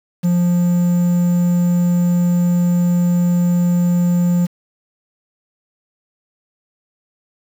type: tone with quantisation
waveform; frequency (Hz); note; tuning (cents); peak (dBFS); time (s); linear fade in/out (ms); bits
triangle; 175.4; F3; +8; -10; 0.23-4.47; 20; 6
effects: none